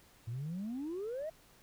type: exponential sweep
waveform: sine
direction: up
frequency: 109.7 to 659.3 Hz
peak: -35 dBFS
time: 0.27-1.3 s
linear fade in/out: 10 ms
effects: tanh soft clip ceiling -34 dBFS + pink hiss -63 dBFS RMS until 1.62 s